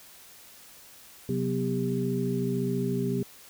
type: tone cluster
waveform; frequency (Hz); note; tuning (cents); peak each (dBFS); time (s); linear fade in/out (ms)
sine; 130.4 / 184.5 / 246.2 / 398.3; C3 / F#3 / B3 / G4; -5 / -5 / -5 / +28; -31; 1.29-3.23; 2
effects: white hiss -51 dBFS RMS until 3.49 s